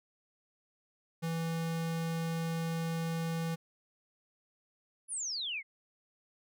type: tone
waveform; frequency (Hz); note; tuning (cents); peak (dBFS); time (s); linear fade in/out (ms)
square; 164.81; E3; 0; -33; 1.22-3.56; 20
type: exponential sweep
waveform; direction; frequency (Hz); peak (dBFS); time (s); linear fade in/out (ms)
sine; down; 10548 to 2045; -34; 5.08-5.63; 50
effects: none